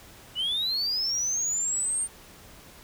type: linear sweep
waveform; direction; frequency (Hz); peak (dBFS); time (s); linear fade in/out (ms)
sine; up; 2879 to 8870; -23; 0.35-2.08; 50
effects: tanh soft clip ceiling -23 dBFS + pink hiss -50 dBFS RMS until 2.83 s